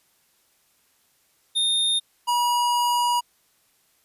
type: tone pair in turn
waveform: square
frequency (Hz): 3656 / 964.2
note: A#7 / B5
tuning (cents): -34 / -42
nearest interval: octave + major seventh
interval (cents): 2308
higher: first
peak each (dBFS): -20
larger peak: neither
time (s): 1.55-2 / 2.27-3.21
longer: second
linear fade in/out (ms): 20
effects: white hiss -64 dBFS RMS until 4.04 s + resampled to 32000 Hz